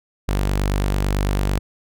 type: tone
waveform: sawtooth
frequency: 49 Hz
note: G1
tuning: in tune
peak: -14 dBFS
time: 0.28-1.59 s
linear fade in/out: 10 ms
effects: none